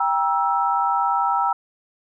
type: chord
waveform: sine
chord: E diminished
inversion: first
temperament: just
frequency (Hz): 791.1 / 949.3 / 1318.5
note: G5 / Bb5 / E6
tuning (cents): +16 / +31 / 0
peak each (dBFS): -22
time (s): 0-1.53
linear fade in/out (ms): 5
effects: none